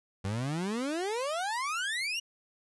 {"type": "exponential sweep", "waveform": "30% pulse", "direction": "up", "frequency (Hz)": [92.8, 2920], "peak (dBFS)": -28, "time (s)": [0.24, 2.2], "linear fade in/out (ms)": 10, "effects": ["resampled to 24000 Hz"]}